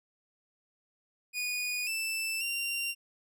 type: tone with pitch steps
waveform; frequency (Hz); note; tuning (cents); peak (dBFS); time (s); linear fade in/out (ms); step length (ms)
sawtooth; 2464 / 2649 / 2767; D#7 / E7 / F7; -17 / +8 / -17; -28; 1.33-2.95; 50; 540
effects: none